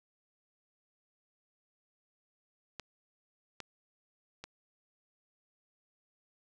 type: clicks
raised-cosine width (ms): 0.2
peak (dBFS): -23 / -24 / -26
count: 3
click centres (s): 2.797 / 3.603 / 4.44
effects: none